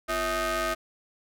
sawtooth ring-modulated tone, 300.1 Hz, D4, 38 cents sharp, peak -19 dBFS, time 0.08-0.75 s, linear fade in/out 20 ms, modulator 948 Hz, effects none

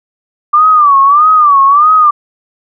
sine tone with vibrato, 1174.7 Hz, D6, in tune, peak -3 dBFS, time 0.53-2.11 s, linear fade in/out 10 ms, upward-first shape sine, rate 1.6 Hz, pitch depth 130 cents each way, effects none

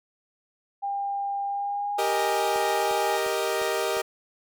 sine tone with pitch glide, 800 to 825.3 Hz, G5 to G#5, +35 to -11 cents, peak -26 dBFS, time 0.82-3.18 s, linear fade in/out 20 ms, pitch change +54 cents, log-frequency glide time 1.46-2.14 s
sawtooth chord, Eb major, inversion first, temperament equal, 392 / 466.2 / 622.3 Hz, G4 / Bb4 / Eb5, 0 / 0 / 0 cents, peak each -25 dBFS, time 1.98-4.02 s, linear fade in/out 10 ms
click train, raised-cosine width 1 ms, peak -27 dBFS, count 5, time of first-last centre 2.56-3.968 s, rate 2.84 Hz
effects none

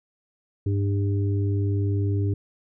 harmonic tone, 100 Hz, G2, 35 cents sharp, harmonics 1 / 3 / 4, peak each -21 / -31 / -33 dBFS, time 0.66-2.34 s, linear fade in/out 5 ms, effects none

